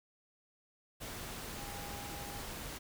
sine tone in noise, 811 Hz, G#5, 41 cents flat, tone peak -49 dBFS, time 1.56-2.42 s, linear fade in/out 20 ms, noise pink, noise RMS -44 dBFS, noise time 1-2.79 s, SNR -8 dB, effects none

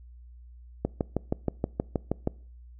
click train, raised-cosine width 2 ms, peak -12 dBFS, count 10, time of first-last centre 0.85-2.274 s, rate 6.32 Hz, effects noise-tail reverb RT60 0.5 s tail -24 dB re dry + added 60 Hz sine -46 dBFS peak until 2.79 s

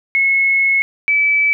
sine tone pair in turn, 2183 / 2303 Hz, C#7 / D7, -27 / -34 cents, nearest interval minor second, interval 93 cents, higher second, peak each -11 dBFS, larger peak neither, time 0.15-0.82 / 1.08-1.53 s, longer first, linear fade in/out 0 ms, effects none

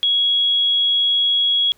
sine tone, 3327 Hz, G#7, 2 cents sharp, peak -14 dBFS, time 0.03-1.72 s, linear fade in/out 0 ms, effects pink hiss -57 dBFS RMS until 1.77 s

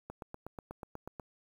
click train, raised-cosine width 1 ms, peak -28 dBFS, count 10, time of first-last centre 0.1-1.198 s, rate 8.2 Hz, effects 9-bit

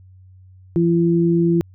sine tone pair together, 169.5 / 339 Hz, E3 / E4, +49 / +49 cents, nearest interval octave, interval 1200 cents, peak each -16 dBFS, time 0.76-1.61 s, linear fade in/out 0 ms, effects added 93 Hz sine -43 dBFS peak until 1.74 s

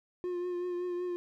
triangle tone with vibrato, 355.7 Hz, F4, 32 cents sharp, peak -30 dBFS, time 0.24-1.16 s, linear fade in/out 0 ms, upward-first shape triangle, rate 5.3 Hz, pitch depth 30 cents each way, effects none

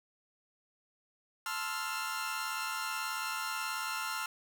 sawtooth chord, F major seventh, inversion first, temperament equal, 880 / 1046.5 / 1318.5 / 1396.9 Hz, A5 / C6 / E6 / F6, 0 / 0 / 0 / 0 cents, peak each -39 / -38 / -37 / -34 dBFS, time 1.46-4.26 s, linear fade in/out 2 ms, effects none

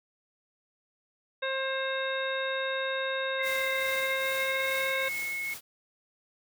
harmonic tone, 532 Hz, C5, 29 cents sharp, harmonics 1 / 2 / 3 / 4 / 5 / 7, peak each -32 / -38 / -34 / -40 / -41 / -37 dBFS, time 1.42-5.09 s, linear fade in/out 10 ms
sine tone with pitch glide, 2093 to 2181 Hz, C7 to C#7, 0 to -29 cents, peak -31 dBFS, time 3.39-5.54 s, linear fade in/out 5 ms, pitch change +71 cents, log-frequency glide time 3.74-5.06 s
white noise with tremolo, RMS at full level -40 dBFS, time 3.42-5.61 s, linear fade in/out 50 ms, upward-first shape triangle, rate 2.4 Hz, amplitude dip 50%
effects none

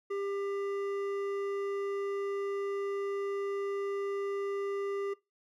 triangle tone with hard clipping, 398.2 Hz, G4, 27 cents sharp, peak -34 dBFS, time 0.1-5.14 s, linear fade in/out 10 ms, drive 14 dB, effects noise-tail reverb RT60 0.2 s tail -20 dB re dry

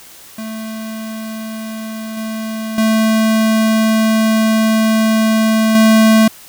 square tone with level steps, 220.3 Hz, A3, 2 cents sharp, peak -24 / -21 / -11 / -7 dBFS, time 0.38-6.28 s, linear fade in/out 5 ms, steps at 2.17 / 2.78 / 5.75 s, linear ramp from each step 2 ms, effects white hiss -39 dBFS RMS until 6.48 s

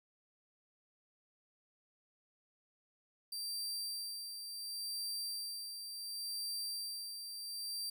sawtooth tone with tremolo, 4699 Hz, D8, in tune, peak -35 dBFS, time 3.32-7.9 s, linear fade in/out 5 ms, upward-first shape sine, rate 0.7 Hz, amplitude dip 50%, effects none

